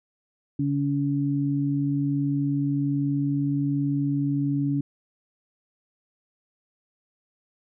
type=tone pair together; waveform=sine; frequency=141.56 / 282.8 Hz; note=C#3 / C#4; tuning=+37 / +35 cents; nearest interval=octave; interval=1198 cents; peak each=-25 / -24 dBFS; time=0.59-4.81 s; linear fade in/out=5 ms; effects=none